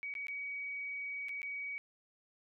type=tone with dropouts; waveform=sine; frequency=2262 Hz; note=C#7; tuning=34 cents sharp; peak=-38 dBFS; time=0.03-1.78 s; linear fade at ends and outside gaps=0 ms; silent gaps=0.139-0.152 / 0.269-0.283 / 1.285-1.292 / 1.418-1.43 s; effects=none